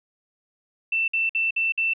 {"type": "tone bursts", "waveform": "sine", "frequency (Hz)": 2674, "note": "E7", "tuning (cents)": 24, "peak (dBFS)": -20, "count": 5, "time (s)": [0.92, 1.936], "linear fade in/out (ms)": 5, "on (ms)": 160, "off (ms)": 54, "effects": []}